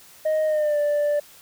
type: tone with pitch glide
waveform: sine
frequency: 622.3 to 587.4 Hz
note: D#5 to D5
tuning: 0 to 0 cents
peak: -16 dBFS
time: 0.25-1.2 s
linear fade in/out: 10 ms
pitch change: -100 cents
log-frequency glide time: 0.46-0.78 s
effects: tanh soft clip ceiling -18 dBFS + white hiss -49 dBFS RMS until 1.41 s